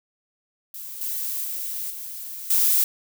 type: noise with level steps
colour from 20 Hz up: violet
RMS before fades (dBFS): -36 / -28 / -30 / -35 / -19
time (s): 0.74-2.84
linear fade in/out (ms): 2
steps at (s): 1.01 / 1.44 / 1.9 / 2.5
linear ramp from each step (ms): 5
effects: none